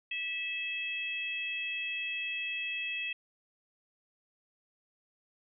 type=harmonic tone; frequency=652 Hz; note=E5; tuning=19 cents flat; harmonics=3 / 4 / 5; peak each=-43 / -34 / -41 dBFS; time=0.11-3.13 s; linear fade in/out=5 ms; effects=none